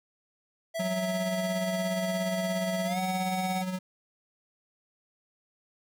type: tone with pitch glide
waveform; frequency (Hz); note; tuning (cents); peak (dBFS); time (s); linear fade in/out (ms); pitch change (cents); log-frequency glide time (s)
square; 659.3 to 748.6; E5 to F#5; 0 to +20; -31; 0.74-3.63; 20; +220; 2.85-2.99
type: tone with tremolo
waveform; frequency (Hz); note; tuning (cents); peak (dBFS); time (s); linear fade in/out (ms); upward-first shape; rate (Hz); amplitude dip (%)
square; 185; F#3; 0; -29; 0.79-3.79; 10; sine; 17; 50
effects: none